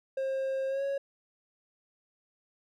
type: tone with pitch glide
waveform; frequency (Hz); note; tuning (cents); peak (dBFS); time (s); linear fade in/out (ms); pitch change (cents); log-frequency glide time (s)
triangle; 534 to 553.5; C5 to C#5; +35 to -3; -27; 0.17-0.98; 5; +62; 0.68-0.83
effects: none